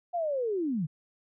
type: linear sweep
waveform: sine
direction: down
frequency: 720 to 138.59 Hz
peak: -27 dBFS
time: 0.13-0.87 s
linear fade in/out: 20 ms
effects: none